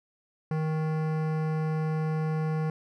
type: tone with hard clipping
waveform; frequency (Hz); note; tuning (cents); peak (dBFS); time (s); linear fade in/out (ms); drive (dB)
sine; 156.8; D#3; +14; -28; 0.51-2.7; 2; 17
effects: none